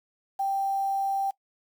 sine tone with quantisation, 784 Hz, G5, in tune, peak -24 dBFS, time 0.39-1.31 s, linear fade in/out 10 ms, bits 8, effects noise-tail reverb RT60 0.1 s tail -20 dB re dry

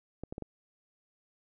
clicks, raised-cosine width 2 ms, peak -25 dBFS, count 4, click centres 0.236 / 0.325 / 0.381 / 0.423 s, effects none

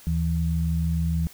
sine tone pair together, 77.5 / 164.22 Hz, D#2 / E3, -6 / -6 cents, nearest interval octave + minor second, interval 1300 cents, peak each -24 dBFS, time 0.07-1.27 s, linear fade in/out 0 ms, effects white hiss -49 dBFS RMS until 1.33 s

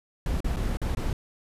brown noise with dropouts, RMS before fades -27 dBFS, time 0.26-1.13 s, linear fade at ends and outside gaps 2 ms, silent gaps 0.405-0.444 / 0.562-0.567 / 0.771-0.816 / 0.95-0.97 s, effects resampled to 32000 Hz

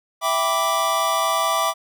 square chord, E minor seventh, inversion none, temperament equal with one note detuned, 659.3 / 784 / 987.8 / 1169.9 Hz, E5 / G5 / B5 / D6, 0 / 0 / 0 / -7 cents, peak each -25 / -28 / -27 / -22 dBFS, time 0.21-1.74 s, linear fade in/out 50 ms, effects none

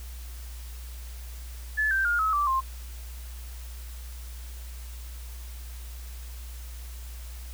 sine tone with pitch steps, 1727 / 1565.5 / 1419.1 / 1286.3 / 1166 / 1057 Hz, A6 / G6 / F6 / E6 / D6 / C6, -33 / -3 / +27 / -43 / -13 / +17 cents, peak -22 dBFS, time 1.77-2.61 s, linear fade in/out 20 ms, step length 140 ms, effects added 60 Hz sine -37 dBFS peak until 7.53 s + white hiss -49 dBFS RMS until 7.53 s

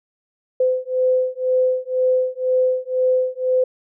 sine beating tone pair, 510 / 512 Hz, C5 / C5, -44 / -38 cents, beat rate 2 Hz, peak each -19 dBFS, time 0.6-3.64 s, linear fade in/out 5 ms, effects none

